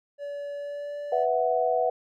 triangle tone with pitch glide, 573 to 581.7 Hz, D5 to D5, -43 to -17 cents, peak -30 dBFS, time 0.18-1.27 s, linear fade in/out 50 ms, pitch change +26 cents, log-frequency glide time 0.55-0.98 s
sine chord, B suspended fourth, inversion none, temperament equal, 493.9 / 659.3 / 740 Hz, B4 / E5 / F#5, 0 / 0 / 0 cents, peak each -26 dBFS, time 1.12-1.9 s, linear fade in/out 5 ms
effects none

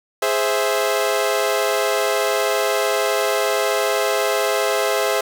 sawtooth chord, Ab augmented, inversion none, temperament equal, 415.3 / 523.3 / 659.3 Hz, Ab4 / C5 / E5, 0 / 0 / 0 cents, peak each -18 dBFS, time 0.22-5.21 s, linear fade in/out 5 ms, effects none

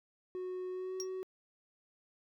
triangle tone with pitch glide, 367.5 to 374.6 Hz, F#4 to F#4, -12 to +21 cents, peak -35 dBFS, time 0.35-1.23 s, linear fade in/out 0 ms, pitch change +33 cents, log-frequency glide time 0.71-0.96 s
triangle tone with exponential decay, 5620 Hz, F8, 10 cents sharp, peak -31 dBFS, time 1-1.09 s, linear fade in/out 0 ms, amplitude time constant 18 ms
effects tanh soft clip ceiling -29 dBFS

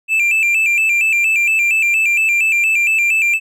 triangle tone with vibrato, 2501 Hz, D#7, 8 cents sharp, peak -10 dBFS, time 0.08-3.4 s, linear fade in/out 50 ms, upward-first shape square, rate 4.3 Hz, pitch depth 87 cents each way, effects none

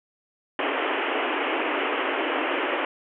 pink band-pass noise, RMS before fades -26 dBFS, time 0.59-2.85 s, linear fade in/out 2 ms, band 270 to 3100 Hz, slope 96 dB/octave, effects none

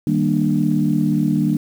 sine chord, Eb major seventh, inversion none, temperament equal with one note detuned, 155.56 / 196 / 233.1 / 296.7 Hz, Eb3 / G3 / Bb3 / D4, 0 / 0 / 0 / +18 cents, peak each -20 dBFS, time 0.07-1.57 s, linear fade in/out 2 ms, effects tanh soft clip ceiling -4 dBFS + 7-bit

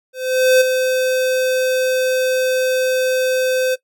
square tone with ADSR envelope, 514 Hz, C5, 31 cents flat, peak -9 dBFS, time 0.13-3.76 s, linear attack 480 ms, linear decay 11 ms, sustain -7 dB, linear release 24 ms, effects noise-tail reverb RT60 0.1 s tail -19 dB re dry

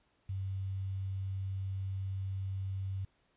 sine tone with quantisation, 96.1 Hz, G2, 34 cents flat, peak -34 dBFS, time 0.29-3.05 s, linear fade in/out 5 ms, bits 10, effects pink hiss -73 dBFS RMS until 3.36 s + resampled to 8000 Hz

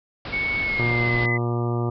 pink low-pass noise, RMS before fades -33 dBFS, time 0.25-1.26 s, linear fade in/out 2 ms, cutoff 5000 Hz, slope 96 dB/octave
sine tone with pitch glide, 2217 to 2021 Hz, C#7 to B6, 0 to +39 cents, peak -22 dBFS, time 0.32-1.38 s, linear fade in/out 20 ms, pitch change -161 cents, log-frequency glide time 0.6-1.17 s
harmonic tone, 119.1 Hz, A#2, 38 cents sharp, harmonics 1 / 2 / 3 / 4 / 5 / 6 / 7 / 8 / 9 / 10, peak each -23 / -31 / -28 / -35 / -38 / -36 / -41 / -38 / -46 / -36 dBFS, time 0.79-1.9 s, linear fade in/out 5 ms
effects none

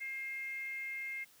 sine tone with frequency modulation, 2123 Hz, C7, 25 cents sharp, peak -38 dBFS, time 0-1.25 s, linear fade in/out 20 ms, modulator 500 Hz, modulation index 0.32, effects white hiss -63 dBFS RMS until 1.4 s + high-pass 60 Hz 12 dB/octave

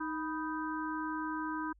harmonic tone with a mistuned harmonic, 311.1 Hz, D#4, in tune, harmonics 1 / 3 / 4 / 5, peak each -37 / -39 / -43 / -42 dBFS, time 0-1.73 s, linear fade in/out 10 ms, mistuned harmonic 3, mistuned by +94 cents, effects added 50 Hz sine -61 dBFS peak until 1.79 s

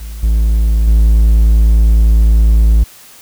triangle tone with level steps, 54.9 Hz, A1, 3 cents flat, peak -21 / -6 / -3 dBFS, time 0-2.84 s, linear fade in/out 10 ms, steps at 0.23 / 0.87 s, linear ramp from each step 5 ms, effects white hiss -39 dBFS RMS until 3.21 s

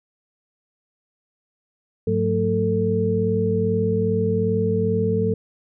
sine tone cluster, 102.5 / 180.9 / 223.4 / 444.6 Hz, G#2 / F#3 / A3 / A4, -22 / -39 / +27 / +18 cents, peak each -24 / -24 / -27 / -21 dBFS, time 2.07-5.34 s, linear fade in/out 5 ms, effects none

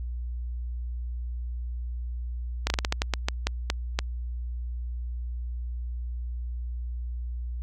slowing click train, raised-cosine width 0.2 ms, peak -7 dBFS, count 12, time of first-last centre 2.67-3.99 s, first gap 31 ms, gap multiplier 1.25, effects added 60 Hz sine -30 dBFS peak until 7.62 s

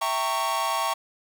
45% pulse chord, E diminished seventh, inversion none, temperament equal with one note detuned, 659.3 / 784 / 919 / 1108.7 Hz, E5 / G5 / Bb5 / Db6, 0 / 0 / -25 / 0 cents, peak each -32 / -32 / -29 / -27 dBFS, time 0.01-0.94 s, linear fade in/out 10 ms, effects none

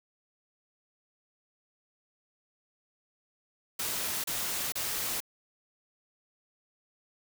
white noise bursts, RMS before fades -33 dBFS, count 3, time 3.79-5.204 s, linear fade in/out 5 ms, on 450 ms, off 32 ms, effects none

